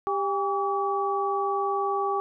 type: tone cluster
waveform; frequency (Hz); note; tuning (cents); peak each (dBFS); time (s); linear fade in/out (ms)
sine; 395.4 / 804 / 1143; G4 / G5 / D6; +15 / +44 / -47; -28; 0.07-2.2; 0
effects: none